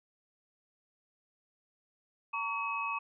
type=tone cluster; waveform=sine; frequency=914 / 1129 / 2561 Hz; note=A#5 / C#6 / D#7; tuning=-34 / +31 / +49 cents; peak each=-39 / -35 / -36 dBFS; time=2.33-2.99 s; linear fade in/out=10 ms; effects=none